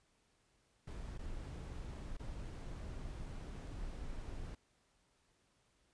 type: noise with dropouts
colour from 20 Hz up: brown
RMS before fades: -45 dBFS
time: 0.87-4.55 s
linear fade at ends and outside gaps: 5 ms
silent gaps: 1.178-1.19 / 2.17-2.193 s
effects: pink hiss -75 dBFS RMS until 5.93 s + resampled to 22050 Hz